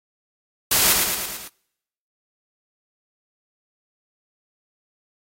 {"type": "noise with echo", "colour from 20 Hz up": "white", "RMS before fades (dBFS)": -17, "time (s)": [0.71, 0.93], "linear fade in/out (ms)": 5, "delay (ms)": 110, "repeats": 5, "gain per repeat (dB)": -4, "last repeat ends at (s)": 1.48, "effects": ["noise-tail reverb RT60 0.8 s tail -26 dB re dry", "AAC 48 kbps"]}